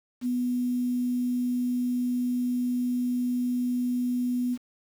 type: tone with quantisation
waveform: sine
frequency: 246.9 Hz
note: B3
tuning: in tune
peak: -24 dBFS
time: 0.21-4.58 s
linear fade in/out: 50 ms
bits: 8
effects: none